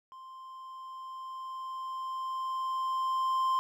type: tone with level ramp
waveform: triangle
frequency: 1046.5 Hz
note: C6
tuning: in tune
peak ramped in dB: -44 to -23 dBFS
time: 0.12-3.59 s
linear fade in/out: 0 ms
effects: none